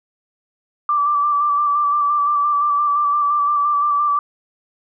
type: tone with vibrato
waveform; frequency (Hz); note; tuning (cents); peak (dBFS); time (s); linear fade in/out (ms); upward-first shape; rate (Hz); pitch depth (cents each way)
sine; 1169; D6; -8; -14; 0.89-4.19; 2; square; 5.8; 23
effects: none